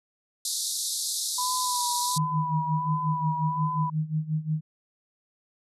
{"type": "band-pass noise", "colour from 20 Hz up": "pink", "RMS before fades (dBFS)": -30, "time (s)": [0.45, 2.18], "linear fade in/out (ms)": 2, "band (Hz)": [3700, 12000], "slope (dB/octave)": 96}
{"type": "tone with vibrato", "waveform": "sine", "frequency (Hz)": 987.8, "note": "B5", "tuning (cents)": 0, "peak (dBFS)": -27, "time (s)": [1.38, 3.9], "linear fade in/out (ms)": 5, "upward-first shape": "sine", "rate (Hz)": 1.4, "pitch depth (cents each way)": 35}
{"type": "tone with tremolo", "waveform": "sine", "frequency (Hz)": 155.56, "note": "D#3", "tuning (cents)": 0, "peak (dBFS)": -22, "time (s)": [2.16, 4.61], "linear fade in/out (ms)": 10, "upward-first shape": "sine", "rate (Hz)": 5.6, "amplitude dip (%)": 85}
{"effects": []}